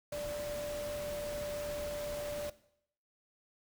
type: tone in noise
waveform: sine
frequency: 587.3 Hz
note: D5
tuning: in tune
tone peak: -36 dBFS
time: 0.12-2.5 s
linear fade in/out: 5 ms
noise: pink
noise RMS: -45 dBFS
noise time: 0.12-2.5 s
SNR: +6 dB
effects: noise-tail reverb RT60 0.7 s tail -17 dB re dry